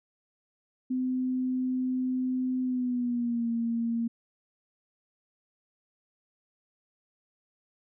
sine tone with pitch glide, 255.7 to 231.8 Hz, C4 to A#3, -40 to -10 cents, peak -26 dBFS, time 0.9-4.08 s, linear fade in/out 10 ms, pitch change -170 cents, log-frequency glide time 2.62-3.49 s, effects none

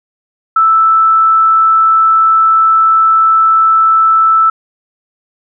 sine tone, 1318.5 Hz, E6, in tune, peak -5 dBFS, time 0.56-4.5 s, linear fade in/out 5 ms, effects none

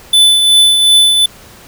square tone with tremolo, 3500 Hz, A7, 10 cents flat, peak -4 dBFS, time 0.13-1.26 s, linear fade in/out 5 ms, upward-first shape triangle, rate 2.7 Hz, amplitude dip 45%, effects pink hiss -38 dBFS RMS until 1.67 s

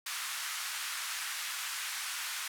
pink band-pass noise, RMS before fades -38 dBFS, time 0.06-2.48 s, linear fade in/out 5 ms, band 1200 to 13000 Hz, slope 24 dB/octave, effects none

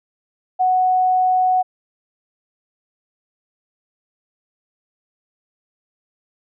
sine tone, 740 Hz, F#5, in tune, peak -13 dBFS, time 0.59-1.63 s, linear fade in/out 20 ms, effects none

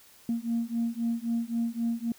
sine beating tone pair, 230.3 / 234.1 Hz, A#3 / A#3, -21 / +8 cents, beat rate 3.8 Hz, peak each -29 dBFS, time 0.29-2.12 s, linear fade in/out 2 ms, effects tanh soft clip ceiling -21 dBFS + white hiss -56 dBFS RMS until 2.18 s

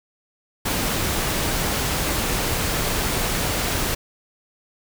pink noise, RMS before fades -23 dBFS, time 0.65-3.95 s, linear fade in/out 10 ms, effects none

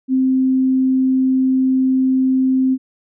sine tone, 261.1 Hz, C4, 3 cents flat, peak -12 dBFS, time 0.08-2.78 s, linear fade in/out 50 ms, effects none

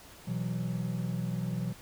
triangle chord, B suspended fourth, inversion none, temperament just, 123.47 / 164.63 / 185.21 Hz, B2 / E3 / F#3, 0 / -2 / +2 cents, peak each -33 dBFS, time 0.27-1.73 s, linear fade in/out 10 ms, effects pink hiss -52 dBFS RMS until 1.81 s

